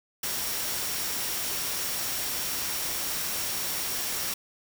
sine tone in noise, 5590 Hz, F8, 1 cent sharp, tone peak -39 dBFS, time 0.23-4.34 s, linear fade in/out 5 ms, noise white, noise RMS -31 dBFS, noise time 0.23-4.34 s, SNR -11 dB, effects none

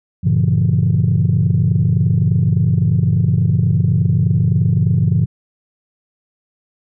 sine chord, G diminished seventh, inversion none, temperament just, 98 / 117.6 / 141.12 / 169.34 Hz, G2 / Bb2 / Db3 / Fb3, 0 / +16 / +31 / +47 cents, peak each -16 dBFS, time 0.23-5.26 s, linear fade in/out 20 ms, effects tanh soft clip ceiling -5 dBFS

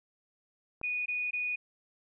click, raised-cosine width 1 ms, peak -31 dBFS, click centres 0.814 s
sine tone bursts, 2469 Hz, D#7, 14 cents flat, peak -30 dBFS, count 3, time 0.83-1.56 s, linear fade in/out 10 ms, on 230 ms, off 20 ms
effects none

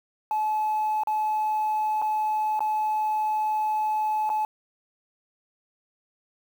sine tone with dropouts, 859 Hz, A5, 42 cents flat, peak -21 dBFS, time 0.31-4.45 s, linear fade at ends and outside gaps 1 ms, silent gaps 1.035-1.072 / 2.017-2.022 / 2.593-2.605 / 4.293-4.3 s, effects tanh soft clip ceiling -19 dBFS + 8-bit

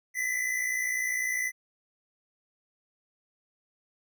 square tone pair together, 1964 / 2024 Hz, B6 / B6, -10 / +42 cents, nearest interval minor second, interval 52 cents, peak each -33 / -30 dBFS, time 0.14-1.52 s, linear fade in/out 50 ms, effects none

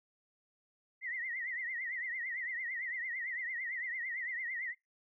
sine tone with vibrato, 1975.5 Hz, B6, in tune, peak -36 dBFS, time 1.01-4.75 s, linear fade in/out 50 ms, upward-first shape triangle, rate 8.9 Hz, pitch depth 140 cents each way, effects noise-tail reverb RT60 0.2 s tail -25 dB re dry

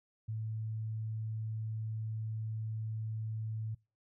sine tone, 110 Hz, A2, in tune, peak -35 dBFS, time 0.28-3.75 s, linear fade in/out 10 ms, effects noise-tail reverb RT60 0.3 s tail -25 dB re dry

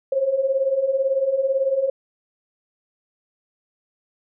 sine beating tone pair, 523 / 541 Hz, C5 / C#5, -1 / -42 cents, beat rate 18 Hz, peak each -24 / -19 dBFS, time 0.12-1.9 s, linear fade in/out 5 ms, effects none

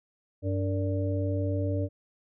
harmonic tone with a mistuned harmonic, 97 Hz, G2, 18 cents flat, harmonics 1 / 3 / 5 / 6, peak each -27 / -33 / -37 / -35 dBFS, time 0.42-1.89 s, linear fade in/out 50 ms, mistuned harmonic 5, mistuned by -98 cents, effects none

